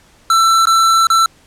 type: tone with dropouts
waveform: square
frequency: 1336 Hz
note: E6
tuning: 23 cents sharp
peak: -9 dBFS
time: 0.3-1.26 s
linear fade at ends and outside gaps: 2 ms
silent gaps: 0.655-0.67 / 1.07-1.101 s
effects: pink hiss -49 dBFS RMS until 1.46 s + low-pass 10000 Hz 12 dB/octave